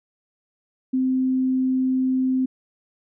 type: tone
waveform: sine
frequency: 259.3 Hz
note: C4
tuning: 15 cents flat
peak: -18 dBFS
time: 0.93-2.46 s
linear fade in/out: 10 ms
effects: none